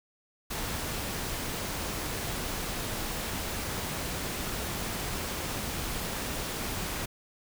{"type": "noise", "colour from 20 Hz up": "pink", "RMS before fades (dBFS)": -34, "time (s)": [0.5, 7.06], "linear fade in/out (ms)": 10, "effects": []}